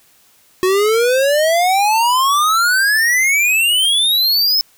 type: exponential sweep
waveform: square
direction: up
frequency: 364.2 to 5274 Hz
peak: -12 dBFS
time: 0.63-4.61 s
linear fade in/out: 0 ms
effects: white hiss -52 dBFS RMS until 4.77 s